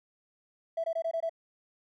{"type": "tone bursts", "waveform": "triangle", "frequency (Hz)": 659.3, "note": "E5", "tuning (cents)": 0, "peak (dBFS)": -24, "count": 6, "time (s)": [0.77, 1.295], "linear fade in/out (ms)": 10, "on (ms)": 70, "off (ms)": 21, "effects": ["tanh soft clip ceiling -26 dBFS"]}